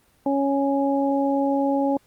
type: harmonic tone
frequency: 277.2 Hz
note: C#4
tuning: in tune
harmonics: 1 / 2 / 3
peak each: -21 / -24 / -26 dBFS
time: 0.26-1.97 s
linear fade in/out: 2 ms
effects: pink hiss -61 dBFS RMS until 2.06 s + Opus 24 kbps